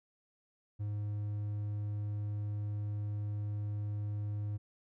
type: tone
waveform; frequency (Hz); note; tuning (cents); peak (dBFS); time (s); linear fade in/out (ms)
triangle; 103.9; G#2; +1; -32; 0.79-4.58; 20
effects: none